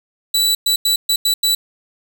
sawtooth tone bursts at uneven times, 3951 Hz, B7, in tune, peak -10 dBFS, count 6, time 0.34-0.55 / 0.66-0.76 / 0.85-0.96 / 1.09-1.16 / 1.25-1.34 / 1.43-1.55 s, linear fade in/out 5 ms, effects none

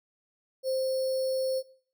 sine tone with sample-and-hold, 524 Hz, C5, 2 cents sharp, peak -26 dBFS, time 0.63-1.63 s, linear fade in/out 50 ms, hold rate 4900 Hz, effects noise-tail reverb RT60 0.5 s tail -19 dB re dry

